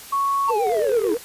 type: tone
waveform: sine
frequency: 1108.7 Hz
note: C#6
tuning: in tune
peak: -18 dBFS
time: 0.12-0.51 s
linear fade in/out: 10 ms
type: linear sweep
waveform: triangle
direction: down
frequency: 932.3 to 293.7 Hz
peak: -19 dBFS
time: 0.47-1.15 s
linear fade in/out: 20 ms
type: tone with vibrato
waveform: sine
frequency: 446 Hz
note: A4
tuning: 23 cents sharp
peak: -20 dBFS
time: 0.49-1.18 s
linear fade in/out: 20 ms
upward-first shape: triangle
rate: 9.2 Hz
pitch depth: 190 cents each way
type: click train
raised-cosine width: 0.5 ms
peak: -23 dBFS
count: 21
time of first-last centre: 0.67-1.168 s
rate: 40.2 Hz
effects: white hiss -40 dBFS RMS until 1.24 s + resampled to 32000 Hz